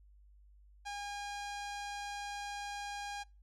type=tone with low-pass filter; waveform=sawtooth; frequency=813 Hz; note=G#5; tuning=37 cents flat; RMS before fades=-42 dBFS; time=0.85-3.24 s; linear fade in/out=20 ms; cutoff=7000 Hz; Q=1; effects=noise-tail reverb RT60 0.3 s tail -26 dB re dry + added 50 Hz sine -58 dBFS peak until 3.42 s